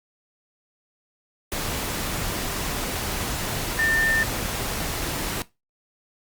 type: tone in noise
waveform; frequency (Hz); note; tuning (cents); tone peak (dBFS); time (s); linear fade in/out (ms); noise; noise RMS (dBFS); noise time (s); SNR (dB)
sine; 1800; A6; +39; -20; 3.79-4.23; 0; pink; -28; 1.52-5.42; +5
effects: noise-tail reverb RT60 0.2 s tail -18 dB re dry + Opus 48 kbps